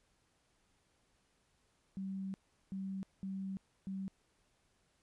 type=tone bursts at uneven times; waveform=sine; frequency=192.5 Hz; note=G3; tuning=31 cents flat; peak=-38 dBFS; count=4; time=1.97-2.34 / 2.72-3.03 / 3.23-3.57 / 3.87-4.08 s; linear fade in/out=0 ms; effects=pink hiss -75 dBFS RMS until 5.02 s + resampled to 24000 Hz

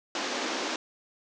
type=band-pass noise; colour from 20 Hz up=pink; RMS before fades=-32 dBFS; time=0.15-0.76 s; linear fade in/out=2 ms; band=240 to 6700 Hz; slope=48 dB/octave; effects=none

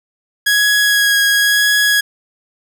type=tone with vibrato; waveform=sawtooth; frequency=1661.2 Hz; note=G#6; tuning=in tune; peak=-7 dBFS; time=0.46-2.01 s; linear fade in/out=10 ms; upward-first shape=sine; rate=0.97 Hz; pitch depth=12 cents each way; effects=none

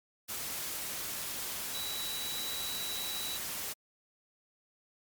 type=tone in noise; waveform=sine; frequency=3917 Hz; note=B7; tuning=15 cents flat; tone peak=-38 dBFS; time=1.73-3.38 s; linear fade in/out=20 ms; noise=white; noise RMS=-38 dBFS; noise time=0.28-3.74 s; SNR=-3 dB; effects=MP3 96 kbps

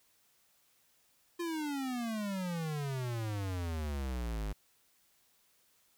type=exponential sweep; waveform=square; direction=down; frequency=350.3 to 49.37 Hz; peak=-35 dBFS; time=1.39-4.53 s; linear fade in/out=10 ms; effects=white hiss -70 dBFS RMS until 5.97 s

